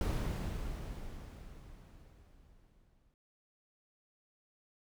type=noise with exponential decay; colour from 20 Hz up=brown; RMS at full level=-31 dBFS; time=0.01-3.14 s; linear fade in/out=1 ms; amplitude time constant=680 ms; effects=none